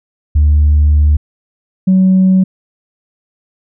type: tone pair in turn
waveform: sine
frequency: 74.5 / 187.73 Hz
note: D2 / F#3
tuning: +25 / +25 cents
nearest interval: octave + major third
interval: 1600 cents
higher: second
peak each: -4 dBFS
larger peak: neither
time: 0.35-1.17 / 1.87-2.44 s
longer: first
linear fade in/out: 10 ms
effects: tanh soft clip ceiling -3 dBFS